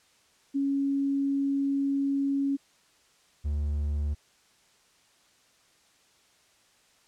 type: tone pair in turn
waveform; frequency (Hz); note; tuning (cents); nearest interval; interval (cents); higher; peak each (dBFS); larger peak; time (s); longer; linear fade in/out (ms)
sine / triangle; 277.2 / 73.42; C#4 / D2; 0 / 0; octave + major seventh; 2300; first; -24; neither; 0.54-2.57 / 3.44-4.15; first; 20
effects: white hiss -63 dBFS RMS until 7.07 s + low-pass 8000 Hz 12 dB/octave